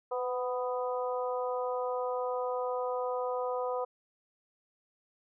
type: harmonic tone with a mistuned harmonic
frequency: 248.4 Hz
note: B3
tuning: 10 cents sharp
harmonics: 2 / 3 / 4 / 5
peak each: -32 / -38 / -38 / -41 dBFS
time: 0.11-3.85 s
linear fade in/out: 10 ms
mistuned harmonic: 2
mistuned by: +20 cents
effects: none